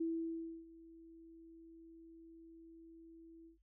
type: tone with ADSR envelope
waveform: sine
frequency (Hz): 329.1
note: E4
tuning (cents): -3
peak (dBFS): -34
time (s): 0-3.58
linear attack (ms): 10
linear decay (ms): 640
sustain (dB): -21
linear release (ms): 120
effects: added 50 Hz sine -70 dBFS peak until 3.62 s